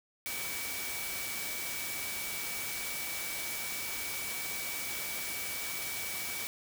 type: tone in noise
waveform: sine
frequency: 2282 Hz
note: C#7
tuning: 50 cents sharp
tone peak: -41 dBFS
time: 0.26-6.47 s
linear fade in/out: 0 ms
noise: white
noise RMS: -38 dBFS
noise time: 0.26-6.47 s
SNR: -6 dB
effects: none